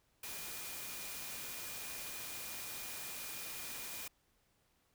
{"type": "tone in noise", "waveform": "sine", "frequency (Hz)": 2430, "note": "D#7", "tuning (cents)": -42, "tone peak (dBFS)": -54, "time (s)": [0.23, 4.08], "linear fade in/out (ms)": 5, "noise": "white", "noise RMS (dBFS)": -45, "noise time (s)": [0.23, 4.08], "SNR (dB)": -12, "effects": ["pink hiss -75 dBFS RMS until 4.94 s"]}